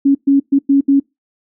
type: tone bursts at uneven times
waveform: sine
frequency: 277.2 Hz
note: C#4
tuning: in tune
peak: -7 dBFS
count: 5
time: 0.05-0.15 / 0.27-0.4 / 0.52-0.59 / 0.69-0.81 / 0.88-1 s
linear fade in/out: 10 ms
effects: noise-tail reverb RT60 0.2 s tail -24 dB re dry